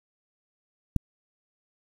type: click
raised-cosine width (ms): 5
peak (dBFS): -10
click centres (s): 0.963
effects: 7-bit